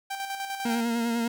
sawtooth tone with tremolo, 784 Hz, G5, in tune, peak -26 dBFS, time 0.1-0.81 s, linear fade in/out 10 ms, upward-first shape square, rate 10 Hz, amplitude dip 45%
40% pulse tone with vibrato, 233.1 Hz, A#3, in tune, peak -24 dBFS, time 0.65-1.28 s, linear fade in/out 5 ms, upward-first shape sine, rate 10 Hz, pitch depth 31 cents each way
effects none

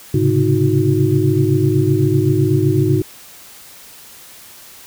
sine tone cluster, 107.1 / 132.4 / 140.3 / 315.8 / 367.6 Hz, A2 / C3 / C#3 / D#4 / F#4, -46 / +21 / +21 / +26 / -11 cents, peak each -18 dBFS, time 0.14-3.02 s, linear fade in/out 5 ms, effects white hiss -40 dBFS RMS until 4.86 s

